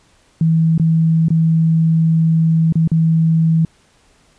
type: tone with dropouts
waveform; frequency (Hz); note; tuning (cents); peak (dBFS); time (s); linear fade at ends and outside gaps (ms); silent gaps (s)
sine; 162.3; E3; -27; -10; 0.41-3.65; 2; 0.779-0.797 / 1.284-1.304 / 2.725-2.755 / 2.876-2.916
effects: pink hiss -54 dBFS RMS until 4.38 s + resampled to 22050 Hz